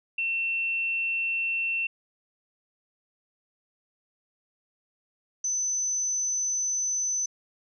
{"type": "tone pair in turn", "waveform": "sine", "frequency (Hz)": [2700, 6061], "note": ["E7", "F#8"], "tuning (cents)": [41, 41], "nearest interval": "octave + major second", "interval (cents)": 1400, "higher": "second", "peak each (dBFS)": -25, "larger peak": "neither", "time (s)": [[0.18, 1.87], [5.44, 7.26]], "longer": "second", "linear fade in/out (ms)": 5, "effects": []}